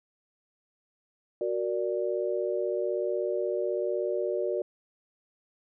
sine chord, Gb augmented, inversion none, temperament equal, 370 / 466.2 / 587.3 Hz, Gb4 / Bb4 / D5, 0 / 0 / 0 cents, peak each -30 / -32 / -31 dBFS, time 1.41-4.62 s, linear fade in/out 2 ms, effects none

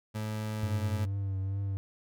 30% pulse tone, 107.8 Hz, A2, 35 cents flat, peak -30 dBFS, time 0.14-1.06 s, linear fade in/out 20 ms
triangle tone with vibrato, 97.4 Hz, G2, 11 cents flat, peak -28 dBFS, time 0.63-1.77 s, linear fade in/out 0 ms, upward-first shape triangle, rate 2.3 Hz, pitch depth 41 cents each way
effects none

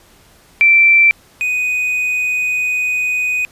sine / triangle tone pair in turn, 2342 / 2491 Hz, D7 / D#7, -5 / +1 cents, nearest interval minor second, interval 106 cents, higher second, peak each -6 / -13 dBFS, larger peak first, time 0.61-1.11 / 1.41-3.45 s, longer second, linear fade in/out 0 ms, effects pink hiss -48 dBFS RMS until 3.51 s + resampled to 32000 Hz

